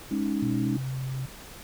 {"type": "chord", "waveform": "sine", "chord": "Ab suspended fourth", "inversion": "none", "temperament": "equal", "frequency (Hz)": [207.7, 277.2, 311.1], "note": ["Ab3", "Db4", "Eb4"], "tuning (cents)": [0, 0, 0], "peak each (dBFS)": [-29, -29, -30], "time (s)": [0.11, 0.77], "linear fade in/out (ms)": 5}
{"type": "tone with pitch glide", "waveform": "sine", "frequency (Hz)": [123.47, 131.57], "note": ["B2", "C3"], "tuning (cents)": [0, 10], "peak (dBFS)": -29, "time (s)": [0.42, 1.26], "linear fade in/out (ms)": 5, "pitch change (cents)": 110, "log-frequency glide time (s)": [0.59, 0.78]}
{"effects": ["pink hiss -45 dBFS RMS until 1.63 s"]}